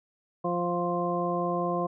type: harmonic tone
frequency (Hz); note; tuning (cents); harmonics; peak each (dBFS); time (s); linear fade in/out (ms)
175; F3; +4; 1 / 2 / 3 / 4 / 6; -32 / -32 / -32 / -32 / -32; 0.44-1.87; 10
effects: none